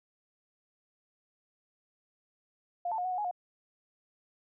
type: tone with pitch steps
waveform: sine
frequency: 704 / 884 / 719 / 740 / 729 / 835 / 717 Hz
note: F5 / A5 / F#5 / F#5 / F#5 / G#5 / F5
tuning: +14 / +8 / -50 / 0 / -26 / +9 / +45 cents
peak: -30 dBFS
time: 2.85-3.312 s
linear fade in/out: 5 ms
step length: 66 ms
effects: none